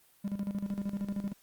triangle tone with tremolo, 200 Hz, G3, 35 cents sharp, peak -28 dBFS, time 0.24-1.33 s, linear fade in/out 10 ms, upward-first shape square, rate 13 Hz, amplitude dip 70%, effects white hiss -64 dBFS RMS until 1.42 s + Opus 32 kbps

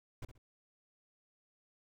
brown noise with echo, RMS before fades -40 dBFS, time 0.22-0.25 s, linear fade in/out 5 ms, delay 65 ms, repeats 2, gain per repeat -11 dB, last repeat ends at 0.38 s, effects none

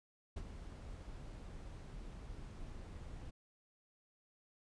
brown noise with ADSR envelope, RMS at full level -41 dBFS, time 0.36-3.31 s, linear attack 9 ms, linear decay 48 ms, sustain -8 dB, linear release 15 ms, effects resampled to 22050 Hz

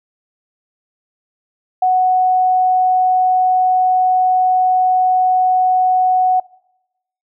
sine tone, 740 Hz, F#5, in tune, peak -10 dBFS, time 1.82-6.4 s, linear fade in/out 5 ms, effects noise-tail reverb RT60 0.9 s tail -23 dB re dry

